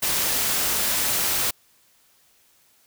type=noise; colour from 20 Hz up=white; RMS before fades=-23 dBFS; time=0.02-1.51 s; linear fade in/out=10 ms; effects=white hiss -60 dBFS RMS until 2.86 s